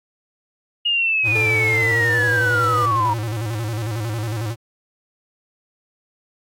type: linear sweep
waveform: sine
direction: down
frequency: 2869 to 927 Hz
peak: -16 dBFS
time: 0.85-3.14 s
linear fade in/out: 10 ms
type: tone with vibrato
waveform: square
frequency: 111.1 Hz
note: A2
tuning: 17 cents sharp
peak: -23 dBFS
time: 1.23-4.56 s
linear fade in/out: 50 ms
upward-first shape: square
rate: 11 Hz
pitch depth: 91 cents each way
type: tone with pitch glide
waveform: 40% pulse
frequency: 437.9 to 488.7 Hz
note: A4 to B4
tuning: -8 to -18 cents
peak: -24 dBFS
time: 1.35-2.86 s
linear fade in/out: 5 ms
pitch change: +190 cents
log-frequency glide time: 1.67-2.23 s
effects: AAC 64 kbps